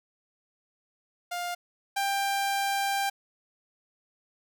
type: tone pair in turn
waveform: sawtooth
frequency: 704 / 792 Hz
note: F5 / G5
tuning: +14 / +18 cents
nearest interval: major second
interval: 204 cents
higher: second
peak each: -27 / -22 dBFS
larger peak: second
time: 1.31-1.55 / 1.96-3.1 s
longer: second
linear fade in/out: 10 ms
effects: none